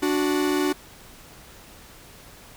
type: tone pair together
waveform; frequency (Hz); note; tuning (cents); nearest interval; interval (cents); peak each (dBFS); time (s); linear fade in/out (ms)
45% pulse; 292.6 / 368.7; D4 / F#4; -6 / -6; major third; 400; -23 / -24; 0.02-0.73; 10
effects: pink hiss -47 dBFS RMS until 2.56 s